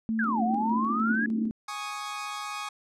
sine tone with tremolo, 222.9 Hz, A3, 23 cents sharp, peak -25 dBFS, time 0.09-1.51 s, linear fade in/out 0 ms, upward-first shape square, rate 3.3 Hz, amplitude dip 30%
sine exponential two-way sweep, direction down then up, 1700 to 698.5 to 1700 Hz, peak -26 dBFS, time 0.19-1.26 s, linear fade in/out 2 ms, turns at 0.43 s
white band-pass noise, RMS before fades -36 dBFS, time 0.24-1.5 s, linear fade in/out 5 ms, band 220 to 310 Hz, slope 48 dB/octave
sawtooth chord, Ab suspended fourth, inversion none, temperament equal, 830.6 / 1108.7 / 1244.5 Hz, Ab5 / Db6 / Eb6, 0 / 0 / 0 cents, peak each -35 / -34 / -33 dBFS, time 1.68-2.69 s, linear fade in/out 5 ms
effects low-pass 9000 Hz 12 dB/octave

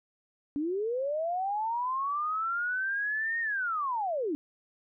sine linear two-way sweep, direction up then down, 277.2 to 1864.7 to 277.2 Hz, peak -28 dBFS, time 0.56-4.35 s, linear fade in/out 0 ms, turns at 3.4 s, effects none

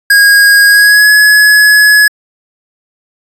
square tone with pitch glide, 1638 to 1692.8 Hz, G#6 to G#6, -24 to +33 cents, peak -3 dBFS, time 0.1-2.08 s, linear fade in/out 5 ms, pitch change +57 cents, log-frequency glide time 0.67-1.1 s, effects resampled to 32000 Hz

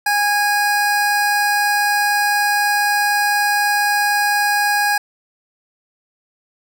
square tone pair together, 823 / 1646 Hz, G#5 / G#6, -16 / -16 cents, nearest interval octave, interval 1200 cents, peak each -18 dBFS, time 0.06-4.98 s, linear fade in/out 5 ms, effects none

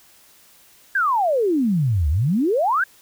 sine exponential two-way sweep, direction down then up, 1654 to 69.3 to 1654 Hz, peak -16 dBFS, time 0.95-2.84 s, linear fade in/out 5 ms, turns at 2.09 s, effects white hiss -52 dBFS RMS until 3.01 s

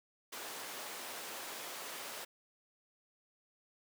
pink high-pass noise, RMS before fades -45 dBFS, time 0.32-2.25 s, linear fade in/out 10 ms, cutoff 480 Hz, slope 12 dB/octave, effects none

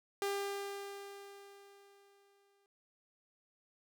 sawtooth tone with exponential decay, 399.2 Hz, G4, 32 cents sharp, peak -29 dBFS, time 0.22-2.66 s, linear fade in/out 1 ms, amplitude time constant 530 ms, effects none

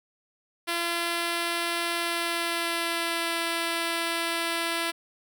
5% pulse tone with pitch glide, 340.9 to 335.2 Hz, F4 to E4, -42 to +29 cents, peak -15 dBFS, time 0.67-4.92 s, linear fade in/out 20 ms, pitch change -29 cents, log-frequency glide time 1.93-3.36 s, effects none

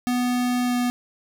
square tone with pitch glide, 246.9 to 245.2 Hz, B3 to B3, 0 to -12 cents, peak -21 dBFS, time 0.07-0.9 s, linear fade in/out 0 ms, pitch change -12 cents, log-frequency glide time 0.65-0.75 s, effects none

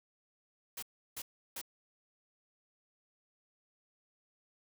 white noise bursts, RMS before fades -42 dBFS, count 3, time 0.77-1.615 s, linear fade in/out 5 ms, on 55 ms, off 340 ms, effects none

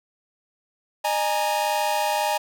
45% pulse chord, D# suspended fourth, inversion none, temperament equal with one note detuned, 609.8 / 830.6 / 932.3 Hz, D#5 / G#5 / A#5, -35 / 0 / 0 cents, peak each -27 / -24 / -27 dBFS, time 1.04-2.38 s, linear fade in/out 10 ms, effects none

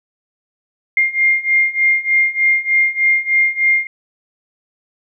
sine beating tone pair, 2114 / 2117.3 Hz, C7 / C7, +17 / +20 cents, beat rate 3.3 Hz, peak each -16 / -14 dBFS, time 0.97-3.87 s, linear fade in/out 2 ms, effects none

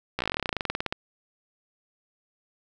slowing click train, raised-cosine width 0.3 ms, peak -11 dBFS, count 23, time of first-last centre 0.19-0.925 s, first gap 15 ms, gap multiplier 1.07, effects none

